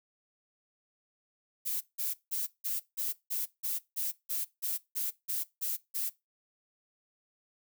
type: noise bursts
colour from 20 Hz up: violet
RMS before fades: -33 dBFS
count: 14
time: 1.65-6.1 s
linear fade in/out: 20 ms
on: 160 ms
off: 170 ms
effects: noise-tail reverb RT60 0.2 s tail -19 dB re dry